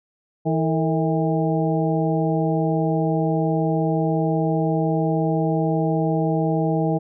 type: harmonic tone with a mistuned harmonic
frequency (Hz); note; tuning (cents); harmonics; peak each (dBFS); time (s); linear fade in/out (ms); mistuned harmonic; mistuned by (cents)
161.3; E3; -37; 1 / 2 / 3 / 4 / 5; -21 / -24 / -26 / -27 / -28; 0.45-6.99; 20; 3; -92
effects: none